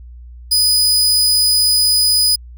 sawtooth tone, 4978 Hz, D#8, in tune, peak -8 dBFS, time 0.51-2.36 s, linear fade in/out 10 ms, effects added 60 Hz sine -33 dBFS peak until 2.57 s

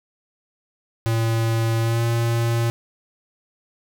square tone with pitch glide, 113.8 to 116.46 Hz, A#2 to A#2, -41 to -1 cents, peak -19 dBFS, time 1.06-2.7 s, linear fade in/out 0 ms, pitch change +40 cents, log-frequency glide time 1.8-2.03 s, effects none

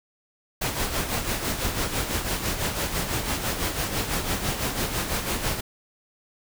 pink noise with tremolo, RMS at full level -25 dBFS, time 0.61-5.61 s, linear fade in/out 10 ms, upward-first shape sine, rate 6 Hz, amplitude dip 55%, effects none

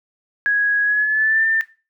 sine tone with pitch glide, 1661.2 to 1790.7 Hz, G#6 to A6, 0 to +30 cents, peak -14 dBFS, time 0.46-1.61 s, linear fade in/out 0 ms, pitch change +130 cents, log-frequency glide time 0.83-1.45 s, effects noise-tail reverb RT60 0.3 s tail -17 dB re dry

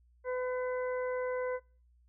harmonic tone, 504 Hz, B4, 35 cents sharp, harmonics 1 / 2 / 3 / 4, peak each -32 / -42 / -45 / -47 dBFS, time 0.24-1.6 s, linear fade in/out 50 ms, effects noise-tail reverb RT60 0.4 s tail -24 dB re dry + added 60 Hz sine -62 dBFS peak until 2.08 s

